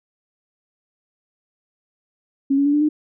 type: tone with pitch steps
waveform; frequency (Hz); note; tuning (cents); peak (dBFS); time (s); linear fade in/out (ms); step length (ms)
sine; 274.3 / 281.2 / 288.3 / 295.5 / 303; C#4 / C#4 / D4 / D4 / D#4; -18 / +25 / -32 / +11 / -46; -14; 2.5-2.89; 10; 78
effects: none